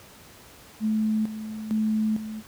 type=tone with tremolo; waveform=sine; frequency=217 Hz; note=A3; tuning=24 cents flat; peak=-21 dBFS; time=0.8-2.43 s; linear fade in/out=50 ms; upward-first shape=square; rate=1.1 Hz; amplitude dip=70%; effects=pink hiss -49 dBFS RMS until 2.47 s + high-pass 60 Hz 12 dB/octave